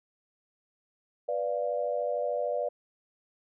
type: chord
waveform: sine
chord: B diminished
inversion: none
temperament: equal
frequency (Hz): 493.9 / 587.3 / 698.5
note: B4 / D5 / F5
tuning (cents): 0 / 0 / 0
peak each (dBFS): -32 / -30 / -35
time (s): 1.28-2.69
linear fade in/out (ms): 10
effects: none